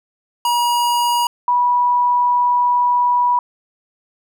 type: tone pair in turn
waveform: square / sine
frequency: 958 / 976.4 Hz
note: A#5 / B5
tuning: +47 / -20 cents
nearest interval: unison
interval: 33 cents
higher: second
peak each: -15 / -12 dBFS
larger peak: second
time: 0.45-1.27 / 1.48-3.39 s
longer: second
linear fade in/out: 2 ms
effects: none